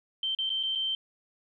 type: tone with dropouts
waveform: sine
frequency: 3120 Hz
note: G7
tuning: 9 cents flat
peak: -27 dBFS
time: 0.23-0.95 s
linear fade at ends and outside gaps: 2 ms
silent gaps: 0.349-0.387 / 0.494-0.501 / 0.63-0.634 / 0.752-0.756 s
effects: none